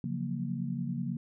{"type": "chord", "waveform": "sine", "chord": "Gb major seventh", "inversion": "second", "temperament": "equal", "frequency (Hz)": [138.59, 174.61, 185, 233.1], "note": ["Db3", "F3", "Gb3", "Bb3"], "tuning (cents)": [0, 0, 0, 0], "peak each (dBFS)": [-36, -37, -39, -36], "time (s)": [0.04, 1.17], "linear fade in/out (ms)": 2, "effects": []}